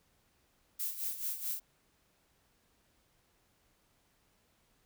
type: noise with tremolo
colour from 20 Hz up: violet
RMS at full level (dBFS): -35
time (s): 0.79-1.6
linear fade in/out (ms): 10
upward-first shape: sine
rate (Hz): 4.6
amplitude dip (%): 70
effects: pink hiss -72 dBFS RMS until 4.85 s